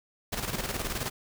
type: noise with tremolo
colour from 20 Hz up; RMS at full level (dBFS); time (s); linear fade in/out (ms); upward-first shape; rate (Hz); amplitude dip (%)
pink; -31; 0.32-1.1; 10; square; 19; 55
effects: none